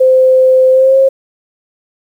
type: tone with pitch glide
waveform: sine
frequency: 518 to 536.3 Hz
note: C5 to C5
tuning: -17 to +43 cents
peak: -4 dBFS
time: 0-1.09 s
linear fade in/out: 10 ms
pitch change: +60 cents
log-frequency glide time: 0.71-0.97 s
effects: 7-bit